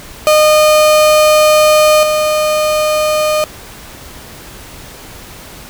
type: tone with level steps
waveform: 35% pulse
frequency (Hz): 612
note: D#5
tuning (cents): -29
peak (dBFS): -4 / -9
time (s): 0.27-3.44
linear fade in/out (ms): 0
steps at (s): 2.03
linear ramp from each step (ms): 2
effects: pink hiss -33 dBFS RMS until 5.69 s